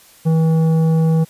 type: tone with tanh clipping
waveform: sine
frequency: 161.4 Hz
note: E3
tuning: 36 cents flat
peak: -13 dBFS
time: 0.25-1.25 s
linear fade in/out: 20 ms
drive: 10 dB
effects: white hiss -47 dBFS RMS until 1.29 s + resampled to 32000 Hz